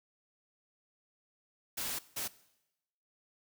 white noise bursts at uneven times, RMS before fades -37 dBFS, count 2, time 1.77-1.99 / 2.16-2.28 s, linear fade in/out 10 ms, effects noise-tail reverb RT60 0.9 s tail -19 dB re dry

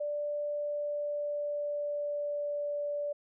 sine tone with pitch glide, 587.3 to 582.2 Hz, D5 to D5, 0 to -15 cents, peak -31 dBFS, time 0-3.13 s, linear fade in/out 10 ms, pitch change -15 cents, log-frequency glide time 0.43-2.83 s, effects none

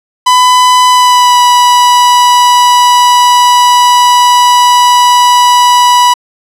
45% pulse tone with pitch glide, 1000 to 981.1 Hz, B5 to B5, +21 to -12 cents, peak -3 dBFS, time 0.26-6.14 s, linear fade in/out 10 ms, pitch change -33 cents, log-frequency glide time 0.89-1.4 s, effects low-pass 10000 Hz 12 dB/octave

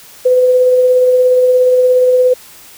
sine tone with tremolo, 504 Hz, B4, 35 cents sharp, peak -5 dBFS, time 0.25-2.34 s, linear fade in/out 10 ms, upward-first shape sine, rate 17 Hz, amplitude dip 25%, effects white hiss -38 dBFS RMS until 2.77 s

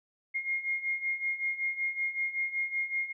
sine beating tone pair, 2134 / 2139.3 Hz, C7 / C7, +34 / +38 cents, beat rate 5.3 Hz, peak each -35 / -31 dBFS, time 0.34-3.13 s, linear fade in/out 20 ms, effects none

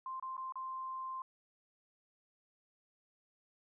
sine tone with dropouts, 1046.5 Hz, C6, in tune, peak -39 dBFS, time 0.06-1.22 s, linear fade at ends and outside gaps 2 ms, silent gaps 0.198-0.225 / 0.368-0.378 / 0.523-0.556 s, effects none

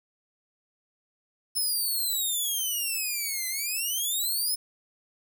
5% pulse exponential two-way sweep, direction down then up, 5274 to 2027 to 5274 Hz, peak -19 dBFS, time 1.55-4.56 s, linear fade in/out 20 ms, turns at 3.48 s, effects 10-bit

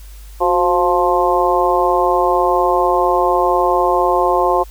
harmonic tone with a mistuned harmonic, 175.8 Hz, F3, 12 cents sharp, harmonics 2 / 3 / 4 / 5 / 6, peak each -18 / -18 / -18 / -18 / -18 dBFS, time 0.4-4.64 s, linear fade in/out 20 ms, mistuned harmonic 2, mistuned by +67 cents, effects added 50 Hz sine -33 dBFS peak until 4.7 s + white hiss -46 dBFS RMS until 4.7 s

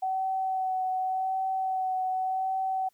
sine tone with vibrato, 755 Hz, F#5, 35 cents sharp, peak -26 dBFS, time 0.02-2.89 s, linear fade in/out 10 ms, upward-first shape sine, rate 0.87 Hz, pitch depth 17 cents each way, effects white hiss -70 dBFS RMS until 2.93 s

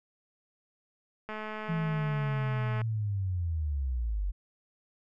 click train, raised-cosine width 0.5 ms, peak -24 dBFS, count 329, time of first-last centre 1.29-2.816 s, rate 215 Hz
sine linear sweep, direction down, 168.5 to 44.62 Hz, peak -28 dBFS, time 1.68-4.32 s, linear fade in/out 20 ms
effects none

